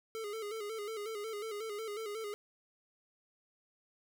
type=tone with vibrato; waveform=square; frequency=428.3 Hz; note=A4; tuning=47 cents flat; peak=-39 dBFS; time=0.15-2.34 s; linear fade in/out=0 ms; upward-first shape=square; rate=5.5 Hz; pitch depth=69 cents each way; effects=none